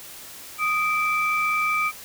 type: tone pair together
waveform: sine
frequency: 1243 / 2332 Hz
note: D#6 / D7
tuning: -2 / -13 cents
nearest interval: major seventh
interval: 1089 cents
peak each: -22 dBFS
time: 0.58-1.92 s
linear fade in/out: 50 ms
effects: tanh soft clip ceiling -14 dBFS + white hiss -41 dBFS RMS until 2.04 s